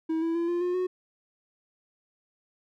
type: tone with pitch steps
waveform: triangle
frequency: 321.6 / 330.1 / 338.8 / 347.7 / 356.8 / 366.2 Hz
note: E4 / E4 / E4 / F4 / F4 / F#4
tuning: -43 / +2 / +48 / -8 / +37 / -18 cents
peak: -23 dBFS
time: 0.09-0.87 s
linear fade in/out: 10 ms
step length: 130 ms
effects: none